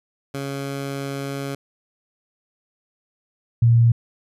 15% pulse / sine tone pair in turn, 138.59 / 116.9 Hz, C#3 / A#2, 0 / +5 cents, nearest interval minor third, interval 295 cents, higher first, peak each -20 / -11 dBFS, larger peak second, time 0.34-1.55 / 3.62-3.92 s, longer first, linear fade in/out 5 ms, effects resampled to 32000 Hz

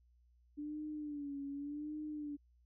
sine tone with vibrato, 291.9 Hz, D4, 10 cents flat, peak -40 dBFS, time 0.57-2.37 s, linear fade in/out 20 ms, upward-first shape sine, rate 0.87 Hz, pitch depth 74 cents each way, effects added 60 Hz sine -66 dBFS peak until 2.65 s

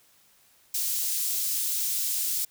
white high-pass noise, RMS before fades -28 dBFS, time 0.74-2.45 s, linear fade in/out 5 ms, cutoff 5000 Hz, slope 12 dB/octave, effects white hiss -61 dBFS RMS until 2.5 s

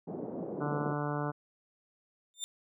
pink band-pass noise, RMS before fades -39 dBFS, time 0.07-0.94 s, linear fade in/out 10 ms, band 170 to 630 Hz, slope 24 dB/octave
harmonic tone, 146.83 Hz, D3, in tune, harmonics 1 / 2 / 3 / 4 / 5 / 6 / 7 / 8 / 9 / 10, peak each -35 / -38 / -40 / -41 / -42 / -43 / -43 / -44 / -45 / -45 dBFS, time 0.6-1.32 s, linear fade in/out 20 ms
25% pulse tone with exponential growth, 3600 Hz, A7, 39 cents sharp, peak -27 dBFS, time 2.34-2.44 s, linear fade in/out 0 ms, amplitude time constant 21 ms
effects none

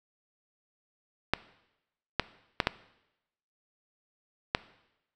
clicks, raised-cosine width 0.3 ms, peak -7 dBFS, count 5, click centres 1.336 / 2.197 / 2.602 / 2.671 / 4.549 s, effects noise-tail reverb RT60 0.9 s tail -18 dB re dry

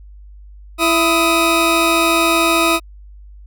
20% pulse tone pair together, 332.6 / 1257 Hz, E4 / D#6, +16 / +17 cents, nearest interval octave + major seventh, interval 2301 cents, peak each -10 dBFS, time 0.78-2.8 s, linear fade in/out 50 ms, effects added 50 Hz sine -36 dBFS peak until 3.46 s

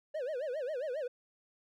triangle tone with vibrato, 554.4 Hz, C#5, in tune, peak -32 dBFS, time 0.14-1.08 s, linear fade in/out 10 ms, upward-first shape sine, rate 7.4 Hz, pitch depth 240 cents each way, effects none

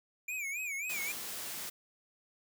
square tone with vibrato, 2349 Hz, D7, in tune, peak -36 dBFS, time 0.28-1.12 s, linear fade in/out 5 ms, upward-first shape sine, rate 3.7 Hz, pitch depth 140 cents each way
white high-pass noise, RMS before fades -41 dBFS, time 0.89-1.7 s, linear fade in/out 10 ms, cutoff 120 Hz, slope 12 dB/octave
effects none

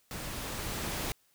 pink noise with level ramp, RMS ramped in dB -40 to -34 dBFS, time 0.11-1.12 s, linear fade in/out 0 ms, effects white hiss -69 dBFS RMS until 1.34 s

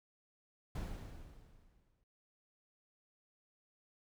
brown noise with exponential decay, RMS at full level -38 dBFS, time 0.75-2.04 s, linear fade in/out 5 ms, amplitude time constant 280 ms, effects none

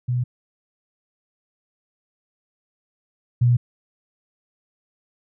sine tone pair in turn, 123.6 / 121.41 Hz, B2 / B2, +2 / -29 cents, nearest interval unison, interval 31 cents, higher first, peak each -19 / -13 dBFS, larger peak second, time 0.08-0.24 / 3.41-3.57 s, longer neither, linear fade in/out 10 ms, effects none

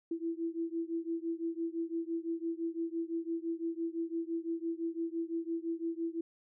sine beating tone pair, 329.6 / 335.5 Hz, E4 / E4, 0 / +31 cents, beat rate 5.9 Hz, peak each -36 / -37 dBFS, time 0.11-6.21 s, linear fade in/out 5 ms, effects none

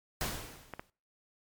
pink noise with exponential decay, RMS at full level -32 dBFS, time 0.21-0.9 s, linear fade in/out 1 ms, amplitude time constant 150 ms
clicks, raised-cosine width 0.5 ms, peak -24 dBFS, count 2, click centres 0.737 / 0.795 s
effects noise-tail reverb RT60 0.4 s tail -26 dB re dry + MP3 96 kbps

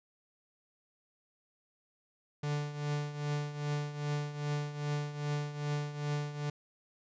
45% pulse tone with tremolo, 146.83 Hz, D3, in tune, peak -30 dBFS, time 2.43-6.5 s, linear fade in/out 5 ms, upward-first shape triangle, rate 2.5 Hz, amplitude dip 75%, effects resampled to 16000 Hz

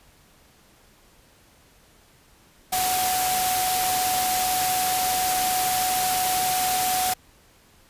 sine tone in noise, 740 Hz, F#5, in tune, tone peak -23 dBFS, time 2.72-7.14 s, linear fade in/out 10 ms, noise white, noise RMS -25 dBFS, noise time 2.72-7.14 s, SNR -1 dB, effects pink hiss -56 dBFS RMS until 7.89 s + resampled to 32000 Hz

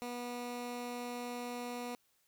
15% pulse tone, 243.3 Hz, B3, 26 cents flat, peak -33 dBFS, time 0.02-1.95 s, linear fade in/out 0 ms, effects white hiss -74 dBFS RMS until 2.27 s

